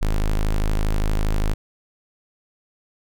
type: tone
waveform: square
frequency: 26.24 Hz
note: G#0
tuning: 19 cents sharp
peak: -18 dBFS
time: 0.01-1.54 s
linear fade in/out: 10 ms
effects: none